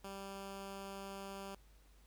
10% pulse tone, 196 Hz, G3, in tune, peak -37 dBFS, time 0.04-1.55 s, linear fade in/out 5 ms, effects added 50 Hz sine -62 dBFS peak until 2.06 s + pink hiss -70 dBFS RMS until 2.06 s

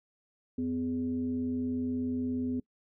sine tone with frequency modulation, 252.9 Hz, B3, 41 cents sharp, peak -29 dBFS, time 0.58-2.6 s, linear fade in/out 5 ms, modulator 163 Hz, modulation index 0.46, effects noise-tail reverb RT60 0.1 s tail -23 dB re dry

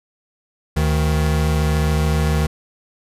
square tone pair together, 74.38 / 155.7 Hz, D2 / D#3, +23 / +2 cents, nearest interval octave + minor second, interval 1279 cents, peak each -18 / -20 dBFS, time 0.76-2.47 s, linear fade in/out 10 ms, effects resampled to 32000 Hz

